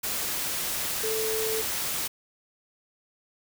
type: tone in noise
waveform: sine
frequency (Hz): 440.2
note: A4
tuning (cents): +1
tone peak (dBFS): -28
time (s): 1.03-1.62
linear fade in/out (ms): 10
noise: white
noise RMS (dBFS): -30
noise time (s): 0.03-2.08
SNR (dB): -1
effects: none